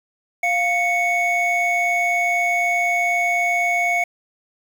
triangle tone pair together, 698.5 / 2218 Hz, F5 / C#7, 0 / 0 cents, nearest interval octave + minor sixth, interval 2000 cents, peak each -19 / -17 dBFS, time 0.43-4.04 s, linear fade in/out 5 ms, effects 7-bit

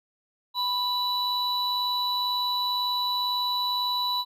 triangle tone pair together, 987.8 / 3951 Hz, B5 / B7, 0 / 0 cents, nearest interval 2 octaves, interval 2400 cents, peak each -26 / -25 dBFS, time 0.54-4.25 s, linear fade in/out 50 ms, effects none

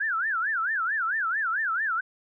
sine tone with vibrato, 1534 Hz, G6, 38 cents flat, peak -24 dBFS, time 0-2.01 s, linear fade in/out 10 ms, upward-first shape sine, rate 4.5 Hz, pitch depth 280 cents each way, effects none

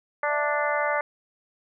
harmonic tone, 293.7 Hz, D4, in tune, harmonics 2 / 3 / 4 / 5 / 6 / 7, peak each -27 / -29 / -30 / -31 / -32 / -32 dBFS, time 0.23-1.01 s, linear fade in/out 2 ms
sine tone, 659.3 Hz, E5, in tune, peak -34 dBFS, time 0.27-1 s, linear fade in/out 50 ms
effects none

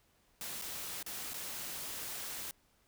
white noise with dropouts, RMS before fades -42 dBFS, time 0.41-2.51 s, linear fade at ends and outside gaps 1 ms, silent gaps 0.615-0.621 / 1.028-1.063 / 1.335-1.341 s, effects pink hiss -71 dBFS RMS until 2.87 s

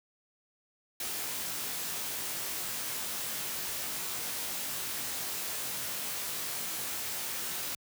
white noise with comb filter, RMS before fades -36 dBFS, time 1-7.75 s, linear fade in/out 2 ms, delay 20 ms, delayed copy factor -0.85, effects high-pass 80 Hz 12 dB/octave

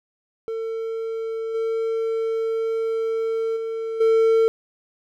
triangle tone with level steps, 450.1 Hz, A4, 39 cents sharp, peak -23 / -19 / -23 / -12 dBFS, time 0.48-4.48 s, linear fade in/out 0 ms, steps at 1.54 / 3.56 / 4 s, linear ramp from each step 10 ms, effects none

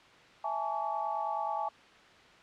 sine chord, A major seventh, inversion second, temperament equal with one note detuned, 659.3 / 830.6 / 880 / 1137.3 Hz, E5 / G#5 / A5 / C#6, 0 / 0 / 0 / +44 cents, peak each -39 / -34 / -36 / -39 dBFS, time 0.44-1.69 s, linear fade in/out 5 ms, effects white hiss -56 dBFS RMS until 2.42 s + low-pass 3000 Hz 12 dB/octave

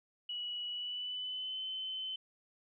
sine tone with pitch glide, 2931 to 3057 Hz, F#7 to G7, -17 to -44 cents, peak -37 dBFS, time 0.29-2.16 s, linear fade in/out 5 ms, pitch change +73 cents, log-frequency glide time 0.69-1.62 s, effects none

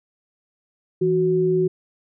sine tone pair together, 164.81 / 370 Hz, E3 / F#4, 0 / 0 cents, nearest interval octave + major second, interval 1400 cents, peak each -23 / -17 dBFS, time 1.01-1.68 s, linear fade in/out 10 ms, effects none

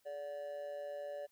triangle tone with amplitude modulation, 578 Hz, D5, 28 cents flat, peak -36 dBFS, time 0.05-1.27 s, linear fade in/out 20 ms, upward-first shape sine, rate 154 Hz, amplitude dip 65%, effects white hiss -75 dBFS RMS until 1.31 s

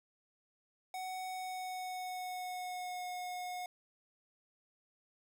square tone with pitch glide, 745 to 724.2 Hz, F#5 to F#5, +12 to -37 cents, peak -40 dBFS, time 0.94-3.66 s, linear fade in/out 2 ms, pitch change -49 cents, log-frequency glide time 1.29-3.05 s, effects 11-bit

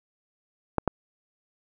clicks, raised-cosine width 1 ms, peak -8 dBFS, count 2, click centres 0.783 / 0.877 s, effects none

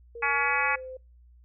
sine tone with pitch glide, 468.1 to 516.4 Hz, A#4 to C5, +7 to -23 cents, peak -37 dBFS, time 0.15-0.97 s, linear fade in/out 5 ms, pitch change +170 cents, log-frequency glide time 0.35-0.69 s
harmonic tone, 282.3 Hz, C#4, 32 cents sharp, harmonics 3 / 4 / 5 / 6 / 7 / 8 / 9, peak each -31 / -31 / -31 / -31 / -31 / -31 / -31 dBFS, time 0.22-0.76 s, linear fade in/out 10 ms
effects noise-tail reverb RT60 0.3 s tail -26 dB re dry + added 60 Hz sine -52 dBFS peak until 1.44 s

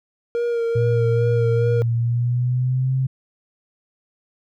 triangle tone with vibrato, 468.5 Hz, A#4, 9 cents sharp, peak -17 dBFS, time 0.35-1.82 s, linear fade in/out 0 ms, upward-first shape sine, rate 2.4 Hz, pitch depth 25 cents each way
sine tone with pitch glide, 116.54 to 131.57 Hz, A#2 to C3, 0 to +10 cents, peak -17 dBFS, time 0.75-3.07 s, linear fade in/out 10 ms, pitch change +210 cents, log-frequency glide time 1.96-2.94 s
effects none

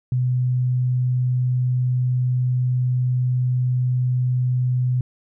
sine tone, 125.8 Hz, B2, 32 cents sharp, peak -17 dBFS, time 0.12-5.01 s, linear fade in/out 2 ms, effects none

